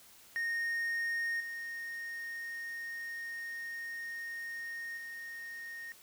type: tone with level steps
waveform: triangle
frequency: 1851 Hz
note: A#6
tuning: 13 cents flat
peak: -30 / -37 / -40 dBFS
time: 0.36-5.92 s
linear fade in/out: 0 ms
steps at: 1.4 / 4.97 s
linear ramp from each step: 5 ms
effects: white hiss -58 dBFS RMS until 6.02 s